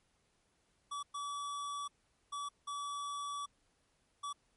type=tone bursts at uneven times; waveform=square; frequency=1147 Hz; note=D6; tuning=41 cents flat; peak=-39 dBFS; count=5; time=0.91-1.03 / 1.14-1.88 / 2.32-2.49 / 2.67-3.46 / 4.23-4.33 s; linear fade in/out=10 ms; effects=pink hiss -75 dBFS RMS until 4.56 s + MP3 48 kbps